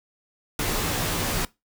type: noise with comb filter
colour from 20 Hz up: pink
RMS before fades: -26 dBFS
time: 0.59-1.45 s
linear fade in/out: 2 ms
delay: 15 ms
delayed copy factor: -0.65
effects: noise-tail reverb RT60 0.2 s tail -20 dB re dry